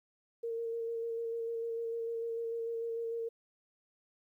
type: tone with vibrato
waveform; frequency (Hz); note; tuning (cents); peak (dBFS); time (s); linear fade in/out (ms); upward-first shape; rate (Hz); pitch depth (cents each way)
sine; 460.4; A#4; -22; -34; 0.43-3.29; 10; square; 6.7; 14
effects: 12-bit